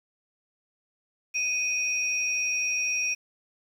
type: tone pair together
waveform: sine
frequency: 2491 / 5621 Hz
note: D#7 / F8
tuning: +1 / +10 cents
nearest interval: octave + major second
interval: 1409 cents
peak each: -25 / -30 dBFS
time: 1.34-3.15 s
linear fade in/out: 20 ms
effects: tanh soft clip ceiling -17 dBFS + 9-bit